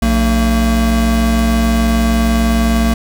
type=tone pair together; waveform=square; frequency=60.12 / 227 Hz; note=B1 / A#3; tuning=-46 / -46 cents; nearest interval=octave + major seventh; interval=2300 cents; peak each=-14 dBFS; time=0.02-2.94 s; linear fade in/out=5 ms; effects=none